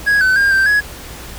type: tone with pitch steps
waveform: triangle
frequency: 1657 / 1518 / 1609 / 1567 / 1676 Hz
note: G#6 / F#6 / G6 / G6 / G#6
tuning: -4 / +44 / +45 / -1 / +15 cents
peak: -8 dBFS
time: 0.06-0.81 s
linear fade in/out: 20 ms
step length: 150 ms
effects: added 60 Hz sine -34 dBFS peak until 1.38 s + pink hiss -33 dBFS RMS until 1.38 s